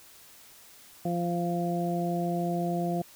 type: harmonic tone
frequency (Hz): 173.2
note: F3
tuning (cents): -14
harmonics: 1 / 2 / 3 / 4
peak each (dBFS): -29 / -33 / -38 / -32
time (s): 1.05-3.02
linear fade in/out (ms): 5
effects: white hiss -53 dBFS RMS until 3.15 s